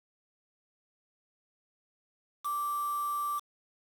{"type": "tone with quantisation", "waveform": "sine", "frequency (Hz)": 1170, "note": "D6", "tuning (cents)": -7, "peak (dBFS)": -30, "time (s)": [2.44, 3.4], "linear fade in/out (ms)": 20, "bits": 7, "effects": []}